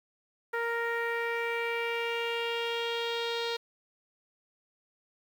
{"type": "tone with low-pass filter sweep", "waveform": "sawtooth", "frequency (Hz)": 466.2, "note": "A#4", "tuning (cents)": 0, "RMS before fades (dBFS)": -32, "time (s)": [0.53, 3.57], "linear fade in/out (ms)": 10, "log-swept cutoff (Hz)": [1700, 4000], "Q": 3.7, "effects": ["9-bit"]}